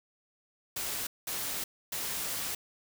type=noise bursts at uneven times; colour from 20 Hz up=white; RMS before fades=-35 dBFS; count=3; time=0.76-1.07 / 1.27-1.64 / 1.92-2.55 s; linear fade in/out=5 ms; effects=none